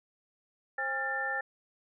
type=tone cluster; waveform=sine; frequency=530 / 810 / 1383 / 1779 Hz; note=C5 / G#5 / F6 / A6; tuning=+22 / -43 / -17 / +19 cents; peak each=-40 / -37 / -39 / -32 dBFS; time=0.78-1.41 s; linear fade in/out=5 ms; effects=none